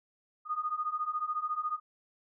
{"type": "beating tone pair", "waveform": "sine", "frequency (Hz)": [1224, 1238], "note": ["D#6", "D#6"], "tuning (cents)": [-29, -9], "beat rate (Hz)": 14, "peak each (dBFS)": [-35, -33], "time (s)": [0.45, 1.8], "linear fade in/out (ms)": 50, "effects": []}